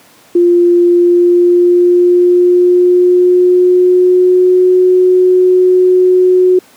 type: tone with pitch glide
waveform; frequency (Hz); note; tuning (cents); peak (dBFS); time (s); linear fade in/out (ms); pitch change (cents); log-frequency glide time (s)
sine; 348.9 to 366.5; F4 to F#4; -2 to -16; -4; 0.35-6.59; 5; +86; 0.84-4.75
effects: pink hiss -43 dBFS RMS until 6.76 s + high-pass 200 Hz 12 dB/octave